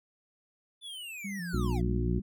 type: linear sweep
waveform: square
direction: down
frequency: 3520 to 618 Hz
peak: -40 dBFS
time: 0.81-1.82 s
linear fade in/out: 50 ms
type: tone with vibrato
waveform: sine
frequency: 185.8 Hz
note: F#3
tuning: 7 cents sharp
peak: -35 dBFS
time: 1.24-2.22 s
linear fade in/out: 10 ms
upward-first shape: square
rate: 3.3 Hz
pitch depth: 110 cents each way
type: harmonic tone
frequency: 60 Hz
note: B1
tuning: 49 cents flat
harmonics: 1 / 2 / 3 / 4 / 5 / 6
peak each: -30 / -32 / -38 / -37 / -39 / -36 dBFS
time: 1.53-2.2 s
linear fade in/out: 10 ms
effects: none